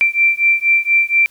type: beating tone pair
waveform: sine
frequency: 2349 / 2353.2 Hz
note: D7 / D7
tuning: 0 / +3 cents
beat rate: 4.2 Hz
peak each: -14 dBFS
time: 0.01-1.26 s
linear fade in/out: 0 ms
effects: white hiss -51 dBFS RMS until 1.3 s